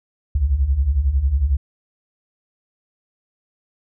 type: beating tone pair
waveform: sine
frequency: 60.8 / 71.8 Hz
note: B1 / D2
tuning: -26 / -39 cents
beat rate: 11 Hz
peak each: -21 / -16 dBFS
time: 0.35-1.57 s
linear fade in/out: 5 ms
effects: none